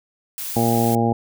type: noise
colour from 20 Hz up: blue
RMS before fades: -29 dBFS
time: 0.38-0.95 s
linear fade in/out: 0 ms
type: harmonic tone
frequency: 116 Hz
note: A#2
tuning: 8 cents flat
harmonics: 1 / 2 / 3 / 4 / 5 / 6 / 7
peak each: -22 / -20 / -25 / -25 / -30 / -27 / -23 dBFS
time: 0.56-1.13 s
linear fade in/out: 5 ms
effects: none